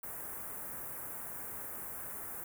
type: band-stop noise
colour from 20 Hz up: white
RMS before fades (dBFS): -43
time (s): 0.03-2.44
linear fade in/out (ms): 5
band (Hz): 1700 to 10000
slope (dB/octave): 24
effects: none